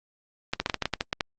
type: clicks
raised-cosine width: 0.2 ms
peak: -7 dBFS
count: 11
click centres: 0.535 / 0.6 / 0.661 / 0.698 / 0.743 / 0.823 / 0.856 / 0.937 / 1.009 / 1.129 / 1.208 s
effects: low-pass 5000 Hz 12 dB/octave + Opus 32 kbps